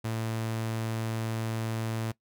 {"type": "tone", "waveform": "sawtooth", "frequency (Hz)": 112.5, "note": "A2", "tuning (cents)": 39, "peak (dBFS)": -26, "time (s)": [0.04, 2.12], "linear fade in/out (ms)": 10, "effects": ["noise-tail reverb RT60 0.1 s tail -19 dB re dry"]}